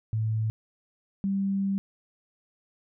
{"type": "tone pair in turn", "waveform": "sine", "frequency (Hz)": [110, 196], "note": ["A2", "G3"], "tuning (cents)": [0, 0], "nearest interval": "minor seventh", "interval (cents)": 1000, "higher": "second", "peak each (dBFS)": -24, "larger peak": "neither", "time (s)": [[0.13, 0.5], [1.24, 1.78]], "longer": "second", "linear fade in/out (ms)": 0, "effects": []}